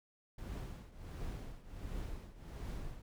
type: noise with tremolo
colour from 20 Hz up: brown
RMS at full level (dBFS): -41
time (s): 0.38-3.02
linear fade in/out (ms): 5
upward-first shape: triangle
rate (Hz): 1.4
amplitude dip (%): 85
effects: none